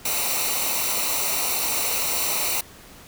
white noise with comb filter, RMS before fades -24 dBFS, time 0.05-2.61 s, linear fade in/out 5 ms, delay 0.6 ms, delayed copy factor -0.7, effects pink hiss -46 dBFS RMS until 3.07 s

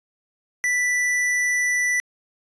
sine tone with hard clipping, 1975.5 Hz, B6, in tune, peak -20 dBFS, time 0.64-2 s, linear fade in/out 0 ms, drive 17 dB, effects resampled to 22050 Hz

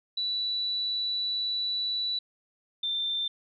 sine tone pair in turn, 3951 / 3573 Hz, B7 / A7, 0 / +26 cents, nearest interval major second, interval 174 cents, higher first, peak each -27 / -27 dBFS, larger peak neither, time 0.17-2.19 / 2.83-3.28 s, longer first, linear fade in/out 5 ms, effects none

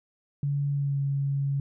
sine tone with pitch glide, 142.2 to 139.35 Hz, C#3 to C#3, +45 to +9 cents, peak -24 dBFS, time 0.43-1.6 s, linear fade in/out 2 ms, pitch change -36 cents, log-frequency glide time 0.71-1 s, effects none

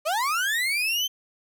35% pulse linear sweep, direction up, 580 to 3140 Hz, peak -21 dBFS, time 0.05-1.08 s, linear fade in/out 20 ms, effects none

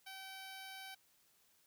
10% pulse tone, 769 Hz, G5, 33 cents flat, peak -40 dBFS, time 0.06-0.95 s, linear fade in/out 10 ms, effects white hiss -72 dBFS RMS until 1.66 s

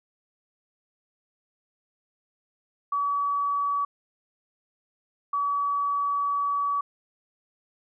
sine tone bursts at uneven times, 1140 Hz, C#6, 48 cents sharp, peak -23 dBFS, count 2, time 2.92-3.85 / 5.33-6.81 s, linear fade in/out 5 ms, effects none

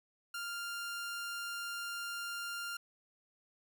sawtooth tone, 1396.9 Hz, F6, in tune, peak -35 dBFS, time 0.34-2.77 s, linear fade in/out 5 ms, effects none

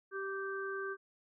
harmonic tone, 390 Hz, G4, 9 cents flat, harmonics 1 / 3 / 4, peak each -39 / -44 / -41 dBFS, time 0.11-0.97 s, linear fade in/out 50 ms, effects none

